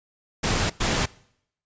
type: noise bursts at uneven times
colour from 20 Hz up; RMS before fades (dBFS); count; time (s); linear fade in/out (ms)
pink; -23; 2; 0.43-0.7 / 0.8-1.06; 10
effects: noise-tail reverb RT60 0.7 s tail -22 dB re dry + resampled to 16000 Hz